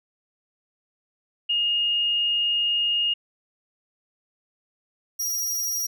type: tone pair in turn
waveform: sine / sawtooth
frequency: 2848 / 5696 Hz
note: F7 / F8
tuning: +33 / +33 cents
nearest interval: octave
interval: 1200 cents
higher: second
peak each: -20 / -22 dBFS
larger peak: first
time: 1.49-3.14 / 5.19-5.87 s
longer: first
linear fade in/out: 10 ms
effects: none